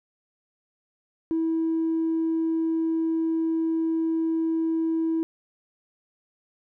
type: tone with tanh clipping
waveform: triangle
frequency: 325.3 Hz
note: E4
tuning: 23 cents flat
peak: -22 dBFS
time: 1.31-5.23 s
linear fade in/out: 0 ms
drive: 5 dB
effects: none